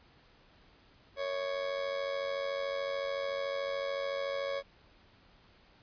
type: tone with amplitude modulation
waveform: 40% pulse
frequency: 555 Hz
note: C#5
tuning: 2 cents sharp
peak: -29 dBFS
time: 1.16-4.63 s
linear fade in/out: 50 ms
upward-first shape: sine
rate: 93.7 Hz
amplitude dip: 65%
effects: pink hiss -62 dBFS RMS until 5.82 s + resampled to 11025 Hz